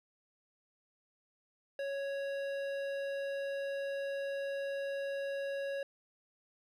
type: tone with hard clipping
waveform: triangle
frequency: 554.4 Hz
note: C#5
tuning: in tune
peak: -37 dBFS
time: 1.79-5.83 s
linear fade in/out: 2 ms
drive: 16 dB
effects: none